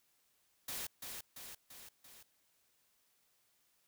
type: noise with echo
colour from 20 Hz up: white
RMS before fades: -42 dBFS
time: 0.68-0.87 s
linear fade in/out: 5 ms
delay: 340 ms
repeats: 4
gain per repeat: -4 dB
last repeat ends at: 2.23 s
effects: white hiss -75 dBFS RMS until 3.87 s